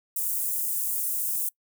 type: high-pass noise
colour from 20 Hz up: white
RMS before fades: -28 dBFS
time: 0.16-1.49 s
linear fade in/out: 5 ms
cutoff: 8600 Hz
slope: 24 dB/octave
effects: noise-tail reverb RT60 0.1 s tail -24 dB re dry